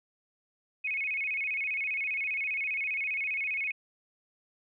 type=tone with vibrato; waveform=sine; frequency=2349 Hz; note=D7; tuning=in tune; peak=-29 dBFS; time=0.84-3.72 s; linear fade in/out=10 ms; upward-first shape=square; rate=15 Hz; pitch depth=120 cents each way; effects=none